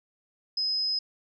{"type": "tone", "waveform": "sine", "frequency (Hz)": 5070, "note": "D#8", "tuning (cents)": 32, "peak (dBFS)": -25, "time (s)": [0.57, 0.99], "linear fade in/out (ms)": 5, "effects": []}